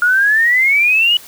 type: exponential sweep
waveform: sine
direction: up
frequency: 1417 to 2960 Hz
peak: -9 dBFS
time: 0.02-1.17 s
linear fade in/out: 2 ms
effects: white hiss -38 dBFS RMS until 1.27 s